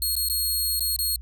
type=tone with dropouts; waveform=10% pulse; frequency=4295 Hz; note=C8; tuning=44 cents sharp; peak=-16 dBFS; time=0.02-1.16 s; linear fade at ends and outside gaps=1 ms; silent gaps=0.154-0.165 / 0.287-0.298 / 0.795-0.806 / 0.963-0.989 s; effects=added 60 Hz sine -36 dBFS peak until 1.21 s